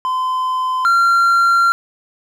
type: tone pair in turn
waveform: triangle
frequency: 1025 / 1376.2 Hz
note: C6 / F6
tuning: -36 / -26 cents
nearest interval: perfect fourth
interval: 510 cents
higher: second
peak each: -14 / -8 dBFS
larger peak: second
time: 0.05-0.85 / 0.85-1.72 s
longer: second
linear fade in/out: 0 ms
effects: none